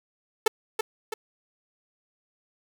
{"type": "tone with echo", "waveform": "sawtooth", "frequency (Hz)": 440, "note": "A4", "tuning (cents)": 0, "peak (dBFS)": -13, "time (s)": [0.46, 0.48], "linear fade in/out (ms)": 5, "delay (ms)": 330, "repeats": 2, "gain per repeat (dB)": -6, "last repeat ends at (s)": 1.14, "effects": []}